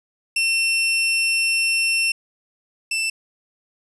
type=tone pair in turn; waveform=sawtooth; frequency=2700 / 2664 Hz; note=E7 / E7; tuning=+41 / +18 cents; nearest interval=unison; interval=23 cents; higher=first; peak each=-14 / -17 dBFS; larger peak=first; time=0.36-2.12 / 2.91-3.1 s; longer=first; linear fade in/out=5 ms; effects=resampled to 24000 Hz + 9-bit